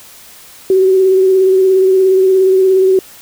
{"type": "tone with vibrato", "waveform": "sine", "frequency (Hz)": 378.6, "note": "F#4", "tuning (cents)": 40, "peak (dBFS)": -6, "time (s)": [0.7, 2.99], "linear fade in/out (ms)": 2, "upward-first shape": "sine", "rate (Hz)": 17, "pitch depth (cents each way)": 24, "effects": ["white hiss -38 dBFS RMS until 3.21 s"]}